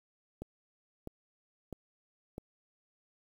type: click train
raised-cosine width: 2 ms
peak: -27 dBFS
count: 4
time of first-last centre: 0.42-2.381 s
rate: 1.53 Hz
effects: 9-bit